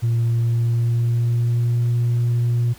sine tone with pitch glide, 116.54 to 119.4 Hz, A#2 to A#2, 0 to +42 cents, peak -14 dBFS, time 0.02-2.74 s, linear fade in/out 20 ms, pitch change +42 cents, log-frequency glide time 0.3-1.85 s, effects tanh soft clip ceiling -14 dBFS + pink hiss -46 dBFS RMS until 2.78 s

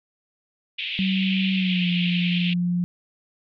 pink band-pass noise, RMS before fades -29 dBFS, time 0.78-2.54 s, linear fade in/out 10 ms, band 2400 to 3400 Hz, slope 48 dB/octave
sine tone with pitch glide, 190 to 176.26 Hz, F#3 to F3, +46 to +16 cents, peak -20 dBFS, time 0.99-2.84 s, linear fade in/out 0 ms, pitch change -130 cents, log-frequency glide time 1.54-1.88 s
effects none

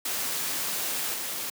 white noise with level steps, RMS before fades -30 / -33 dBFS, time 0.05-1.5 s, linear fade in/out 5 ms, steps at 1.14 s, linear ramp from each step 2 ms, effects high-pass 150 Hz 12 dB/octave

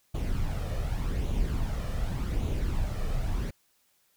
brown noise with flanger, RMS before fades -29 dBFS, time 0.14-3.51 s, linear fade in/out 10 ms, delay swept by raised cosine 0.29 to 1.69 ms, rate 0.86 Hz, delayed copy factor +0.5, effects white hiss -69 dBFS RMS until 4.16 s

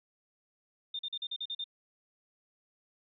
sine tone bursts, 3622 Hz, A7, 49 cents sharp, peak -34 dBFS, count 8, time 0.94-1.642 s, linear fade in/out 5 ms, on 51 ms, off 42 ms, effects none

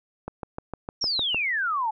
click train, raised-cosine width 1 ms, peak -18 dBFS, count 8, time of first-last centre 0.28-1.345 s, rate 6.57 Hz
sine exponential sweep, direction down, 5690 to 839 Hz, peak -23 dBFS, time 1.01-1.91 s, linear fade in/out 10 ms
effects none

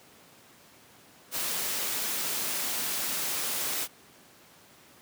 white noise, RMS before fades -31 dBFS, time 1.31-3.88 s, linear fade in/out 50 ms, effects pink hiss -55 dBFS RMS until 5.01 s + high-pass 150 Hz 12 dB/octave

